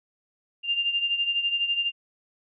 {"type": "beating tone pair", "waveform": "sine", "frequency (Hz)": [2794, 2806], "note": ["F7", "F7"], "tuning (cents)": [0, 8], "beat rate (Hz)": 12, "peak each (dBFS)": [-24, -30], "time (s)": [0.63, 1.92], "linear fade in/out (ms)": 50, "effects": []}